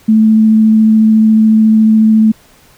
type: tone with vibrato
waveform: sine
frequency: 218.8 Hz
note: A3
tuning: 9 cents flat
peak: -4 dBFS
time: 0.08-2.32 s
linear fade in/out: 10 ms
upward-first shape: triangle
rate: 14 Hz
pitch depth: 11 cents each way
effects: pink hiss -45 dBFS RMS until 2.77 s